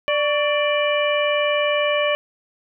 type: harmonic tone with a mistuned harmonic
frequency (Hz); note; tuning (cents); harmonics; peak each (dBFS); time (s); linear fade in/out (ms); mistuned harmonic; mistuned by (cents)
590; D5; +8; 1 / 2 / 3 / 4 / 5; -19 / -26 / -28 / -25 / -27; 0.08-2.15; 0; 2; -74
effects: none